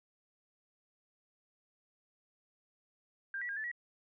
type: tone with pitch steps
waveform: sine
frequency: 1593 / 1943 / 1618 / 1746 / 1920 Hz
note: G6 / B6 / G#6 / A6 / B6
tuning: +27 / -29 / -46 / -14 / -49 cents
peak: -36 dBFS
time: 3.34-3.715 s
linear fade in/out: 2 ms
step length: 75 ms
effects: none